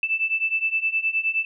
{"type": "beating tone pair", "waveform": "sine", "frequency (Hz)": [2637, 2646.6], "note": ["E7", "E7"], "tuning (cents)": [0, 6], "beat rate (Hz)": 9.6, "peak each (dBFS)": [-25, -23], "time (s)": [0.03, 1.45], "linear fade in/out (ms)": 2, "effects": []}